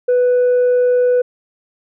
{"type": "tone", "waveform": "sine", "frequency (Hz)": 495, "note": "B4", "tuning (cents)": 4, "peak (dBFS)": -8, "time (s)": [0.08, 1.22], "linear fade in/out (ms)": 10, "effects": ["tanh soft clip ceiling -9 dBFS"]}